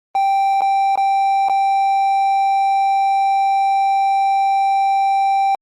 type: tone with dropouts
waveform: triangle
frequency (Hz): 784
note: G5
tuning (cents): 0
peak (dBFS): -11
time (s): 0.15-5.55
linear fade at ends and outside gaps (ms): 1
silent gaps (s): 0.608-0.618 / 0.956-0.975 / 1.486-1.496
effects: Opus 24 kbps